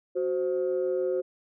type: tone pair together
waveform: sine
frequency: 370 / 523.3 Hz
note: F#4 / C5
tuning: 0 / 0 cents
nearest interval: tritone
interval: 600 cents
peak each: -26 / -27 dBFS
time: 0.15-1.22 s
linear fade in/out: 20 ms
effects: tanh soft clip ceiling -19 dBFS